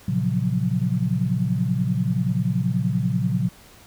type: chord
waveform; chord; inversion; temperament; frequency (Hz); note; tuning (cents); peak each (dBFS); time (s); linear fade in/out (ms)
sine; Gb major seventh; first; equal with one note detuned; 116.54 / 136.68 / 174.61 / 185; Bb2 / Db3 / F3 / Gb3; 0 / -24 / 0 / 0; -25; 0.08-3.49; 5
effects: pink hiss -49 dBFS RMS until 3.86 s